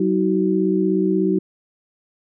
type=tone cluster; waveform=sine; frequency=188.9 / 319 / 375.6 Hz; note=F#3 / D#4 / F#4; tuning=+36 / +43 / +26 cents; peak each=-20 dBFS; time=0-1.39 s; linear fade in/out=5 ms; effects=none